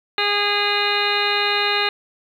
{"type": "harmonic tone", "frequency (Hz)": 410.1, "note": "G#4", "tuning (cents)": -22, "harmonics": [1, 2, 3, 4, 5, 6, 7, 9, 10], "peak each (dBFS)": [-26, -26, -26, -26, -26, -26, -26, -26, -26], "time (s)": [0.18, 1.89], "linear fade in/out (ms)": 2, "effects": ["8-bit"]}